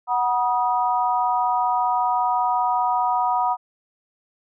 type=chord; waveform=sine; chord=B major; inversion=second; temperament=equal with one note detuned; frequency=740 / 965.2 / 1244.5 Hz; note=F#5 / B5 / D#6; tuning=0 / -40 / 0 cents; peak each=-22 / -21 / -26 dBFS; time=0.07-3.57 s; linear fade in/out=50 ms; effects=none